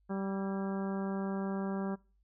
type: harmonic tone with a mistuned harmonic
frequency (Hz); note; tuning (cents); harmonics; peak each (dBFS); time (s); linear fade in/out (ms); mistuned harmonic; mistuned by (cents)
194.5; G3; -13; 1 / 2 / 3 / 4 / 5 / 6 / 7 / 8; -34 / -40 / -44 / -46 / -48 / -50 / -51 / -52; 0.09-1.96; 20; 8; +60
effects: noise-tail reverb RT60 0.4 s tail -25 dB re dry + added 50 Hz sine -67 dBFS peak until 2.23 s